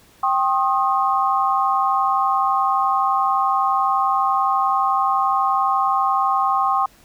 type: chord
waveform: sine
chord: C minor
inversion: second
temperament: equal with one note detuned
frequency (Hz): 784 / 1072.8 / 1244.5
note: G5 / C6 / Eb6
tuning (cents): 0 / +43 / 0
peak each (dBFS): -20 / -19 / -22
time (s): 0.23-6.86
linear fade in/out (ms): 5
effects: pink hiss -52 dBFS RMS until 7.04 s